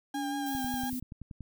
35% pulse tone with vibrato, 808 Hz, G#5, 48 cents flat, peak -33 dBFS, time 0.14-0.9 s, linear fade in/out 5 ms, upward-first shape sine, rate 5.6 Hz, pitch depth 24 cents each way
sine tone with pitch glide, 285.7 to 251.6 Hz, D4 to B3, -48 to +32 cents, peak -33 dBFS, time 0.14-1 s, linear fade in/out 10 ms, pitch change -220 cents, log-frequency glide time 0.44-0.66 s
violet noise, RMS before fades -42 dBFS, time 0.46-1 s, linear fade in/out 5 ms
click train, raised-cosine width 5 ms, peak -30 dBFS, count 10, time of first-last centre 0.55-1.407 s, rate 10.5 Hz
effects none

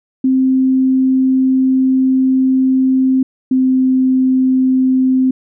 sine tone pair in turn, 261.6 / 259.5 Hz, C4 / C4, 0 / -14 cents, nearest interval unison, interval 14 cents, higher first, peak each -9 dBFS, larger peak neither, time 0.24-3.23 / 3.51-5.31 s, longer first, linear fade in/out 5 ms, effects none

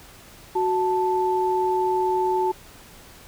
sine tone pair together, 370 / 880 Hz, F#4 / A5, 0 / 0 cents, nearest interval octave + minor third, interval 1500 cents, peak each -22 dBFS, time 0.55-2.52 s, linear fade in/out 10 ms, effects pink hiss -47 dBFS RMS until 3.27 s

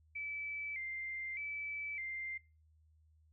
sine tone with vibrato, 2198 Hz, C#7, 15 cents flat, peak -39 dBFS, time 0.15-2.38 s, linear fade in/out 10 ms, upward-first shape square, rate 0.82 Hz, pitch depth 84 cents each way, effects noise-tail reverb RT60 0.3 s tail -22 dB re dry + added 78 Hz sine -65 dBFS peak until 3.32 s

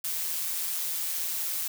blue noise with amplitude modulation, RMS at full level -29 dBFS, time 0.04-1.68 s, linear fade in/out 5 ms, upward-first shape sine, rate 167 Hz, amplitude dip 45%, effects none

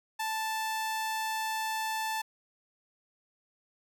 sawtooth tone, 880 Hz, A5, in tune, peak -27 dBFS, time 0.19-2.22 s, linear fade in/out 10 ms, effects none

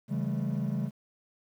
triangle chord, A dominant seventh, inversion first, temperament equal with one note detuned, 138.59 / 164.81 / 196 / 215.8 Hz, C#3 / E3 / G3 / A3, 0 / 0 / 0 / -33 cents, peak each -30 / -33 / -31 / -32 dBFS, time 0.08-0.91 s, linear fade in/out 50 ms, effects tanh soft clip ceiling -20 dBFS + 10-bit

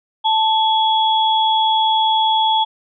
sine tone pair together, 880 / 3355 Hz, A5 / G#7, 0 / +17 cents, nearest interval octave + major seventh, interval 2317 cents, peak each -14 / -18 dBFS, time 0.24-2.65 s, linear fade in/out 20 ms, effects none

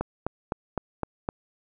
click train, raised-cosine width 1 ms, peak -13 dBFS, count 6, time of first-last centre 0.01-1.289 s, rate 3.91 Hz, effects none

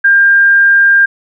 sine tone, 1600 Hz, G6, 35 cents sharp, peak -4 dBFS, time 0.04-1.06 s, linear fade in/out 10 ms, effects none

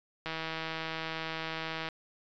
click train, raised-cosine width 0.3 ms, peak -20 dBFS, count 263, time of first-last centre 0.26-1.887 s, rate 161 Hz, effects resampled to 16000 Hz

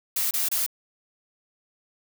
blue noise bursts, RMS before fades -25 dBFS, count 3, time 0.16-0.664 s, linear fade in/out 5 ms, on 150 ms, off 27 ms, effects none

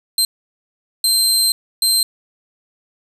25% pulse tone bursts at uneven times, 4136 Hz, C8, 21 cents flat, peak -8 dBFS, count 3, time 0.18-0.25 / 1.04-1.52 / 1.82-2.03 s, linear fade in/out 2 ms, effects 7-bit

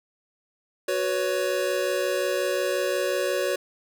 square chord, F# suspended fourth, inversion none, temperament equal with one note detuned, 370 / 493.9 / 559.5 Hz, F#4 / B4 / C#5, 0 / 0 / +16 cents, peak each -29 / -30 / -27 dBFS, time 0.88-3.56 s, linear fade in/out 5 ms, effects none

